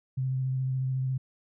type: tone with vibrato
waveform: sine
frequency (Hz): 130.81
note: C3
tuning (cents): 0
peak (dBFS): -26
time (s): 0.17-1.18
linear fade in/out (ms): 10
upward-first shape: square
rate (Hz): 14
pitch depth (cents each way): 13
effects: none